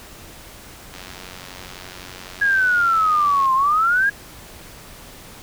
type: click train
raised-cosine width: 0.2 ms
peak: -19 dBFS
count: 232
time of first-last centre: 0.94-3.456 s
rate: 91.8 Hz
type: exponential two-way sweep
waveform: sine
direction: down then up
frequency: 1661.2 to 1040 to 1661.2 Hz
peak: -14 dBFS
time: 2.41-4.1 s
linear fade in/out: 10 ms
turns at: 3.54 s
effects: pink hiss -41 dBFS RMS until 5.42 s